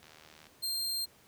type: click train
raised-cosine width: 0.2 ms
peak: -36 dBFS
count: 35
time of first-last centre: 0.03-0.468 s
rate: 77.6 Hz
type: tone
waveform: sawtooth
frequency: 4186 Hz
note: C8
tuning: in tune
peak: -29 dBFS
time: 0.62-1.06 s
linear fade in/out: 20 ms
effects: pink hiss -61 dBFS RMS until 1.27 s + high-pass 80 Hz 12 dB/octave